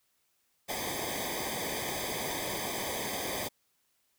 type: noise with comb filter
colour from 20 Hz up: pink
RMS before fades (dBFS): -35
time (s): 0.68-3.49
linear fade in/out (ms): 20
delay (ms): 0.72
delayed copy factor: -0.95
effects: white hiss -74 dBFS RMS until 4.18 s